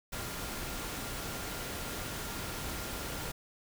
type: tone in noise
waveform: sine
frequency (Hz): 1396.9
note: F6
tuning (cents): 0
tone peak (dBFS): -50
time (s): 0.12-3.32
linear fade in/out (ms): 10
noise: pink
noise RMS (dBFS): -39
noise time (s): 0.12-3.32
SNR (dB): -14
effects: none